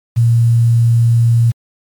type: tone with quantisation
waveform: sine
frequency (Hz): 116.8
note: A#2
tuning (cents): +4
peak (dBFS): -7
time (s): 0.16-1.52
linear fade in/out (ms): 20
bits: 6
effects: MP3 96 kbps